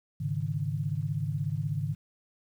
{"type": "chord", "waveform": "sine", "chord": "Ab suspended fourth", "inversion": "none", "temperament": "equal with one note detuned", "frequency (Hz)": [103.83, 138.59, 155.03], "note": ["Ab2", "Db3", "Eb3"], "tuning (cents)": [0, 0, -6], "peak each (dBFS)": [-34, -32, -32], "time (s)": [0.2, 1.95], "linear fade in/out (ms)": 10, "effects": ["10-bit"]}